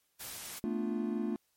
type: noise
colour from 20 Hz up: white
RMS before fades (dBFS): -43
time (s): 0.19-0.6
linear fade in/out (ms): 20
type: chord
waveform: triangle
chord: B half-diminished seventh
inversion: third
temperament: equal with one note detuned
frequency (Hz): 222.2 / 246.9 / 293.7 / 349.2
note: A3 / B3 / D4 / F4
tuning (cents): +17 / 0 / 0 / 0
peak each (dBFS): -32 / -37 / -37 / -36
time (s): 0.64-1.36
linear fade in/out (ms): 0
effects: white hiss -75 dBFS RMS until 1.56 s + MP3 64 kbps